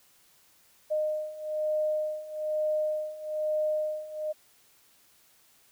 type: beating tone pair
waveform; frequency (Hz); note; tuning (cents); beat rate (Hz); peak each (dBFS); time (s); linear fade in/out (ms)
sine; 613 / 614.1; D#5 / D#5; -26 / -23; 1.1; -32 / -29; 0.9-4.33; 20
effects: white hiss -62 dBFS RMS until 5.71 s